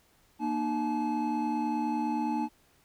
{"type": "tone cluster", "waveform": "triangle", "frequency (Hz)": [234.8, 304.5, 859], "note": ["A#3", "D#4", "A5"], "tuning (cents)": [13, -37, -42], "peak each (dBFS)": -30, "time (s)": [0.39, 2.49], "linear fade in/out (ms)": 50, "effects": ["pink hiss -65 dBFS RMS until 2.84 s"]}